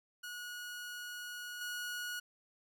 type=tone with level steps; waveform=sawtooth; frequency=1454 Hz; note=F#6; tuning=31 cents flat; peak=-39 / -35 dBFS; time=0.23-2.2 s; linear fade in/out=10 ms; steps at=1.61 s; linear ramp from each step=2 ms; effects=none

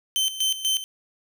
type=tone with tremolo; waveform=sawtooth; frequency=3088 Hz; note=G7; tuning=27 cents flat; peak=-17 dBFS; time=0.16-0.84 s; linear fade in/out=0 ms; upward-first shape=square; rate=4.1 Hz; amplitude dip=75%; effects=none

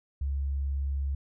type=tone; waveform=sine; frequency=69.2 Hz; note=C#2; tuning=2 cents flat; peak=-27 dBFS; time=0.21-1.15 s; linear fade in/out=5 ms; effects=none

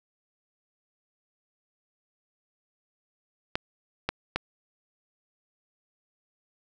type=clicks; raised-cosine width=0.3 ms; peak=-10 dBFS; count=3; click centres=3.555 / 4.09 / 4.36 s; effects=none

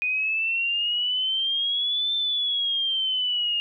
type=exponential two-way sweep; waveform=sine; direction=up then down; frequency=2476 to 3564 to 2830 Hz; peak=-22 dBFS; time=0.02-3.6 s; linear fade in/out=0 ms; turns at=2.14 s; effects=none

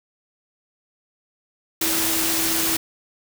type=tone in noise; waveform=sine; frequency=326.3 Hz; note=E4; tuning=18 cents flat; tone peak=-28 dBFS; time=1.81-2.77 s; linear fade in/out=5 ms; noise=white; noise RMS=-22 dBFS; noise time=1.81-2.77 s; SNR=-9 dB; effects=none

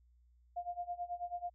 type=tone with tremolo; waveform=sine; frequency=704 Hz; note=F5; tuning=14 cents sharp; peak=-35 dBFS; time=0.56-1.5 s; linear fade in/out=10 ms; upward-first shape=sine; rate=9.2 Hz; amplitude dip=90%; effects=added 60 Hz sine -64 dBFS peak until 1.54 s

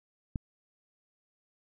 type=click; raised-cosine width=5 ms; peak=-20 dBFS; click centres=0.358 s; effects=none

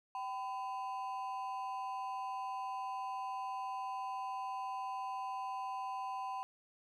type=ring-modulated tone; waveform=triangle; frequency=890 Hz; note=A5; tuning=20 cents sharp; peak=-33 dBFS; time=0.15-6.43 s; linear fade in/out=0 ms; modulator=117 Hz; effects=none

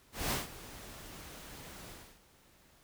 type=noise with ADSR envelope; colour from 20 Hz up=pink; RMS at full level=-32 dBFS; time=0.12-2.21 s; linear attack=190 ms; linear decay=160 ms; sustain=-17 dB; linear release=310 ms; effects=pink hiss -64 dBFS RMS until 2.83 s

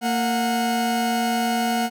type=tone pair together; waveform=40% pulse; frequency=230.1 / 730.5 Hz; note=A#3 / F#5; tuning=-22 / -22 cents; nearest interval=octave + minor sixth; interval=2000 cents; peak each=-22 dBFS; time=0.01-1.9 s; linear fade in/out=50 ms; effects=none

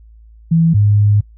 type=tone pair in turn; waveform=sine; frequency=164.81 / 103.52 Hz; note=E3 / G#2; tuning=0 / -5 cents; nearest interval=minor sixth; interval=805 cents; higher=first; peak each=-8 dBFS; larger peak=neither; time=0.51-0.74 / 0.74-1.21 s; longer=second; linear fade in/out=10 ms; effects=noise-tail reverb RT60 0.1 s tail -23 dB re dry + added 55 Hz sine -39 dBFS peak until 1.37 s

